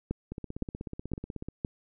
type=two click trains; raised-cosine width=3 ms; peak=-24 / -17 dBFS; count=20 / 4; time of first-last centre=0.32-1.486 / 0.11-1.648 s; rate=16.3 / 1.95 Hz; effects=none